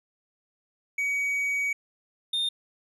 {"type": "tone pair in turn", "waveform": "triangle", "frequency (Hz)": [2260, 3641], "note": ["C#7", "A#7"], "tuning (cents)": [33, -41], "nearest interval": "minor sixth", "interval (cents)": 826, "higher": "second", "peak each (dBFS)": [-23, -23], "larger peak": "neither", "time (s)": [[0.98, 1.73], [2.33, 2.49]], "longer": "first", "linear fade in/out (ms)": 5, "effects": ["resampled to 32000 Hz"]}